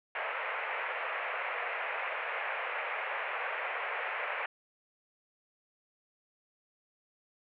white band-pass noise, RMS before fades -36 dBFS, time 0.15-4.46 s, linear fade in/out 2 ms, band 470 to 2500 Hz, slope 48 dB/octave, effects none

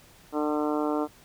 harmonic tone, 150.2 Hz, D3, 39 cents sharp, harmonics 2 / 3 / 4 / 5 / 6 / 7 / 8 / 9, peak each -27 / -31 / -33 / -35 / -37 / -38 / -39 / -40 dBFS, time 0.32-1.08 s, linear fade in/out 50 ms, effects pink hiss -55 dBFS RMS until 1.24 s

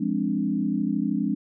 sine chord, D half-diminished seventh, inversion first, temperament equal, 174.61 / 207.7 / 261.6 / 293.7 Hz, F3 / Ab3 / C4 / D4, 0 / 0 / 0 / 0 cents, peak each -30 / -26 / -28 / -28 dBFS, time 0-1.35 s, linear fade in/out 10 ms, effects none

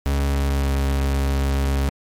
40% pulse tone with pitch glide, 69.9 to 68.66 Hz, C#2 to C#2, +15 to -16 cents, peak -17 dBFS, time 0.06-1.89 s, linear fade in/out 0 ms, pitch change -31 cents, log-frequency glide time 0.25-0.74 s, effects MP3 96 kbps

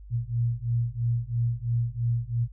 sine beating tone pair, 116.54 / 119.54 Hz, A#2 / A#2, 0 / +44 cents, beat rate 3 Hz, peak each -27 dBFS, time 0.1-2.48 s, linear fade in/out 50 ms, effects added 50 Hz sine -42 dBFS peak until 2.52 s

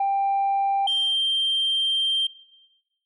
sine tone pair in turn, 790 / 3160 Hz, G5 / G7, +13 / +13 cents, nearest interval 2 octaves, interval 2400 cents, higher second, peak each -18 dBFS, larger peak neither, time 0-0.87 / 0.87-2.27 s, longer second, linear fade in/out 5 ms, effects noise-tail reverb RT60 1.0 s tail -19 dB re dry + tanh soft clip ceiling -17 dBFS

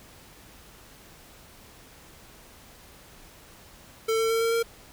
square tone with pitch steps, 446.7 / 450.3 / 454 / 457.7 / 461.4 Hz, A4 / A4 / A#4 / A#4 / A#4, +26 / +40 / -46 / -32 / -18 cents, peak -23 dBFS, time 4.08-4.63 s, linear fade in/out 10 ms, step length 110 ms, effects pink hiss -51 dBFS RMS until 4.92 s

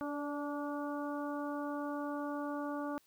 harmonic tone with a mistuned harmonic, 289.2 Hz, D4, 27 cents flat, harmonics 1 / 2 / 3 / 4 / 5, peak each -38 / -42 / -45 / -45 / -49 dBFS, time 0.01-2.98 s, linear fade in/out 0 ms, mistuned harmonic 2, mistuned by +18 cents, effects white hiss -70 dBFS RMS until 3.06 s

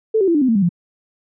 sine tone with pitch steps, 440 / 385.3 / 337.3 / 295.4 / 258.6 / 226.4 / 198.28 / 173.61 Hz, A4 / G4 / E4 / D4 / C4 / A3 / G3 / F3, 0 / -30 / +40 / +10 / -20 / +50 / +20 / -10 cents, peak -12 dBFS, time 0.14-0.692 s, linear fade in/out 10 ms, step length 69 ms, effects none

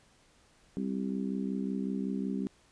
harmonic tone, 65.41 Hz, C2, in tune, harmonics 3 / 4 / 5 / 6, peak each -33 / -35 / -43 / -42 dBFS, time 0.77-2.47 s, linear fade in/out 0 ms, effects pink hiss -64 dBFS RMS until 2.71 s + resampled to 22050 Hz

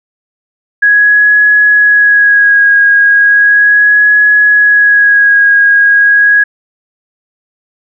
sine tone with vibrato, 1661.2 Hz, G#6, in tune, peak -3 dBFS, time 0.82-6.44 s, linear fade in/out 10 ms, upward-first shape sine, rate 0.36 Hz, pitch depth 22 cents each way, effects none

